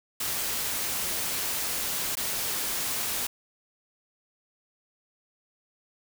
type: noise with dropouts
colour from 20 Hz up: white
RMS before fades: -30 dBFS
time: 0.2-3.27 s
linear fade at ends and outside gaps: 5 ms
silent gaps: 2.154-2.17 s
effects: none